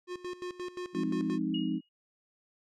square tone with tremolo, 359.2 Hz, F4, 49 cents sharp, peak -36 dBFS, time 0.07-1.39 s, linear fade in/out 50 ms, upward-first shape square, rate 5.7 Hz, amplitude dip 80%
sine chord, F minor seventh, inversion none, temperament equal, 174.61 / 207.7 / 261.6 / 311.1 Hz, F3 / Ab3 / C4 / Eb4, 0 / 0 / 0 / 0 cents, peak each -36 / -35 / -34 / -33 dBFS, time 0.93-1.81 s, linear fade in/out 50 ms
sine tone with exponential decay, 2880 Hz, F#7, 47 cents flat, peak -34 dBFS, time 1.54-1.89 s, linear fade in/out 5 ms, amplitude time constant 76 ms
effects low-pass 6000 Hz 12 dB/octave

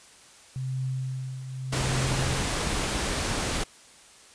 sine tone with tremolo, 130.6 Hz, C3, 3 cents flat, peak -26 dBFS, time 0.56-2.41 s, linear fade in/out 0 ms, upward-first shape triangle, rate 0.85 Hz, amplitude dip 65%
pink noise, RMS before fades -28 dBFS, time 1.72-3.64 s, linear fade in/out 10 ms
effects white hiss -52 dBFS RMS until 4.34 s + resampled to 22050 Hz

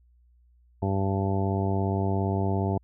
harmonic tone, 97.3 Hz, G2, 12 cents flat, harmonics 1 / 2 / 3 / 4 / 5 / 6 / 7 / 8 / 9, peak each -26 / -30 / -34 / -32 / -39 / -42 / -34 / -42 / -36 dBFS, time 0.82-2.78 s, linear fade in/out 5 ms, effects added 60 Hz sine -57 dBFS peak until 2.83 s

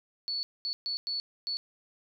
sine tone bursts at uneven times, 4435 Hz, C#8, in tune, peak -30 dBFS, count 5, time 0.28-0.43 / 0.65-0.73 / 0.86-0.97 / 1.07-1.2 / 1.47-1.57 s, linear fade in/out 0 ms, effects none

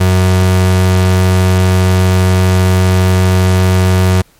35% pulse tone, 92.5 Hz, F#2, in tune, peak -5 dBFS, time 0-4.22 s, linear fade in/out 10 ms, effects pink hiss -49 dBFS RMS until 4.39 s + MP3 64 kbps

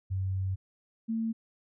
sine tone pair in turn, 95 / 225 Hz, F#2 / A3, +46 / +39 cents, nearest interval octave + minor third, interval 1493 cents, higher second, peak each -28 dBFS, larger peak neither, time 0.1-0.56 / 1.08-1.33 s, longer first, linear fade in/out 20 ms, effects none

